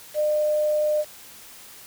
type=tone with quantisation; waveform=sine; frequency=604 Hz; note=D5; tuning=48 cents sharp; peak=-19 dBFS; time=0.14-1.05 s; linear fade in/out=50 ms; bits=7; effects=white hiss -45 dBFS RMS until 1.86 s